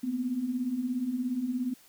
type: beating tone pair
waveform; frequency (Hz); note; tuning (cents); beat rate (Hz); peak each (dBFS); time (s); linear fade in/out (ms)
sine; 236.3 / 253.3; A#3 / B3; +24 / +44; 17; -35 / -29; 0.03-1.74; 10
effects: white hiss -58 dBFS RMS until 1.88 s